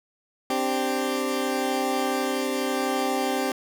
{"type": "chord", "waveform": "20% pulse", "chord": "C suspended second", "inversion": "none", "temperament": "equal", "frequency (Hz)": [261.6, 293.7, 392], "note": ["C4", "D4", "G4"], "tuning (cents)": [0, 0, 0], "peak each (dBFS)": [-22, -26, -23], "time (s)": [0.5, 3.52], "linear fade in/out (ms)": 2, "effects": []}